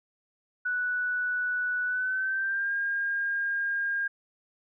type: tone with pitch glide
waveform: sine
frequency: 1480 to 1614 Hz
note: F#6 to G#6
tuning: 0 to -50 cents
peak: -26 dBFS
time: 0.65-4.08 s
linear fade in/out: 10 ms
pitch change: +150 cents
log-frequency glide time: 1.85-2.73 s
effects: none